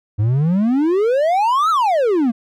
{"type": "exponential two-way sweep", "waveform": "triangle", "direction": "up then down", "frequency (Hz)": [99.7, 1359, 220.1], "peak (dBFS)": -11, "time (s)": [0.18, 2.32], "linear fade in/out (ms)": 20, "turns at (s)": 1.7, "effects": []}